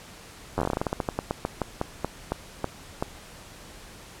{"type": "slowing click train", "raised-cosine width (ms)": 1, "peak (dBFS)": -11, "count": 24, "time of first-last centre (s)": [0.58, 3.025], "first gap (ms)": 10, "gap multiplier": 1.18, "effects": ["pink hiss -46 dBFS RMS until 4.2 s", "low-pass 11000 Hz 12 dB/octave"]}